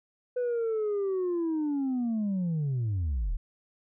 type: linear sweep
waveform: sine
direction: down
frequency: 500 to 32.46 Hz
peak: -24 dBFS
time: 0.36-3.37 s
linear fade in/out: 10 ms
effects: tanh soft clip ceiling -25 dBFS